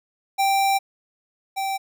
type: tone pair in turn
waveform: square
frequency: 784 / 778.1 Hz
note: G5 / G5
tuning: 0 / -13 cents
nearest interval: unison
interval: 13 cents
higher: first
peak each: -18 / -24 dBFS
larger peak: first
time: 0.38-0.79 / 1.56-1.78 s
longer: first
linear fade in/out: 20 ms
effects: none